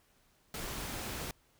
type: noise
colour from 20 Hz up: pink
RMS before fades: -40 dBFS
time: 0.54-1.31 s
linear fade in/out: 2 ms
effects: pink hiss -69 dBFS RMS until 1.59 s